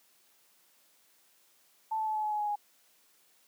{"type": "tone with pitch steps", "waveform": "sine", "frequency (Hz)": [880, 872.4, 864.9, 857.4, 850, 842.7, 835.4, 828.2], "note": ["A5", "A5", "A5", "A5", "G#5", "G#5", "G#5", "G#5"], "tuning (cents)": [0, -15, -30, -45, 40, 25, 10, -5], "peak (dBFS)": -29, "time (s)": [1.91, 2.558], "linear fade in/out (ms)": 10, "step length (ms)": 81, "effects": ["white hiss -66 dBFS RMS until 3.47 s", "high-pass 200 Hz 12 dB/octave"]}